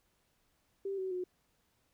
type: tone with pitch steps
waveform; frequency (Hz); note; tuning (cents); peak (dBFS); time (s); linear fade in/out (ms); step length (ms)
sine; 392 / 377.3 / 363.2; G4 / F#4 / F#4; 0 / +34 / -32; -34; 0.85-1.24; 5; 130
effects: pink hiss -75 dBFS RMS until 1.93 s